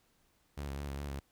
sawtooth tone with vibrato, 70.4 Hz, C#2, 27 cents sharp, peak -34 dBFS, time 0.57-1.2 s, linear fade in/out 10 ms, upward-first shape square, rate 4.9 Hz, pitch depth 34 cents each way, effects pink hiss -72 dBFS RMS until 1.31 s

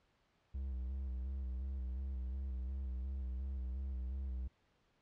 triangle tone with vibrato, 64.9 Hz, C2, 13 cents flat, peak -36 dBFS, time 0.54-4.48 s, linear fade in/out 10 ms, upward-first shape square, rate 2.8 Hz, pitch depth 51 cents each way, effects pink hiss -75 dBFS RMS until 5.01 s + low-pass 4000 Hz 12 dB/octave

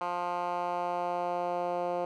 10% pulse tone with band-pass filter sweep, 176.1 Hz, F3, 15 cents sharp, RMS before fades -32 dBFS, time 0.01-2.05 s, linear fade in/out 2 ms, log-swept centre 1000 to 570 Hz, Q 1.8, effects none

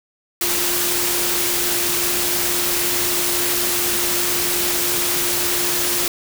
sine tone in noise, 351.5 Hz, F4, 11 cents sharp, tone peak -28 dBFS, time 0.41-6.08 s, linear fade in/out 2 ms, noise white, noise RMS -20 dBFS, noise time 0.41-6.08 s, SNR -11 dB, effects none

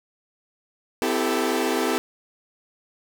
sawtooth chord, A minor seventh, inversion first, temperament equal with one note detuned, 255.4 / 329.6 / 392 / 440 Hz, C4 / E4 / G4 / A4, -42 / 0 / 0 / 0 cents, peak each -23 dBFS, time 1.02-1.98 s, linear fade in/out 0 ms, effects none

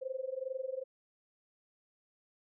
sine tone with amplitude modulation, 523 Hz, C5, 1 cent flat, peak -32 dBFS, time 0.01-0.84 s, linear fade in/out 20 ms, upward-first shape sine, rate 22.3 Hz, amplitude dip 90%, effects none

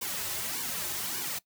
white noise with flanger, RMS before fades -34 dBFS, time 0.01-1.39 s, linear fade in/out 10 ms, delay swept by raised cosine 1.5 to 4.3 ms, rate 1.7 Hz, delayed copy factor -0.95, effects noise-tail reverb RT60 0.1 s tail -20 dB re dry

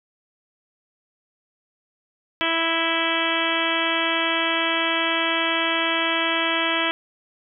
harmonic tone with a mistuned harmonic, 329.6 Hz, E4, in tune, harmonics 1 / 2 / 3 / 4 / 5 / 6 / 7 / 8 / 9 / 10, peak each -29 / -29 / -29 / -29 / -29 / -29 / -29 / -29 / -29 / -29 dBFS, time 2.41-6.91 s, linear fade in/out 0 ms, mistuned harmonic 9, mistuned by +37 cents, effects none

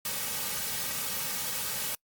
white noise with comb filter, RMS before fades -33 dBFS, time 0.05-1.95 s, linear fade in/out 2 ms, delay 2.9 ms, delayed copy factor -0.75, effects noise-tail reverb RT60 0.1 s tail -26 dB re dry + Opus 48 kbps

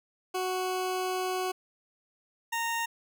20% pulse tone pair in turn, 370 / 923.8 Hz, F#4 / A#5, 0 / -16 cents, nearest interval octave + major third, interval 1584 cents, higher second, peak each -24 dBFS, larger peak neither, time 0.34-1.52 / 2.52-2.86 s, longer first, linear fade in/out 10 ms, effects none

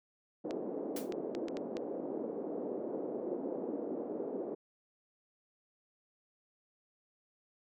white band-pass noise, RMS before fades -39 dBFS, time 0.44-4.55 s, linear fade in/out 10 ms, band 260 to 490 Hz, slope 24 dB/octave
clicks, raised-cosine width 0.2 ms, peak -27 dBFS, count 6, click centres 0.509 / 1.123 / 1.35 / 1.484 / 1.57 / 1.769 s
white noise with exponential decay, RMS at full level -40 dBFS, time 0.96-1.13 s, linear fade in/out 5 ms, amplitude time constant 36 ms
effects none

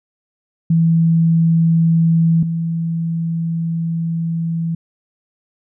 sine tone pair in turn, 164.81 / 165.54 Hz, E3 / E3, 0 / +8 cents, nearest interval unison, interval 8 cents, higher second, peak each -10 / -17 dBFS, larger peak first, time 0.7-2.43 / 2.43-4.75 s, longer second, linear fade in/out 5 ms, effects none

